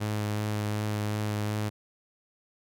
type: tone with vibrato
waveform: sawtooth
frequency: 105.5 Hz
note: G#2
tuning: 28 cents sharp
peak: -24 dBFS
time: 0-1.7 s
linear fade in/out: 20 ms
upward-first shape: sine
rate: 2.7 Hz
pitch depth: 13 cents each way
effects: none